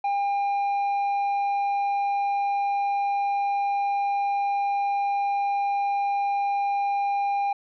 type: tone with tanh clipping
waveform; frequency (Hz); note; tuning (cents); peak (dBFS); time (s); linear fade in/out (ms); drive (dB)
sine; 803; G5; +41; -23; 0.04-7.53; 5; 5
effects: none